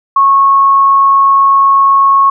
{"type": "tone", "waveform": "sine", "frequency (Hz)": 1098, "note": "C#6", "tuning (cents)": -17, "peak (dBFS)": -4, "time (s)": [0.16, 2.3], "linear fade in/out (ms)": 5, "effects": []}